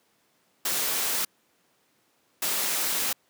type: noise bursts at uneven times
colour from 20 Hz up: white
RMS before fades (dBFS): -27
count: 2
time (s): 0.65-1.25 / 2.42-3.13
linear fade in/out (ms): 5
effects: pink hiss -67 dBFS RMS until 3.29 s + high-pass 200 Hz 12 dB/octave